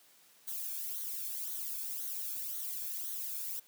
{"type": "noise with flanger", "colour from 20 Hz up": "violet", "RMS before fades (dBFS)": -39, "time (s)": [0.47, 3.6], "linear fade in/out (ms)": 10, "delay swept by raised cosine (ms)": [0.39, 1.04], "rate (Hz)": 1.9, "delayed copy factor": -0.7, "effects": ["white hiss -63 dBFS RMS until 3.67 s", "high-pass 150 Hz 12 dB/octave"]}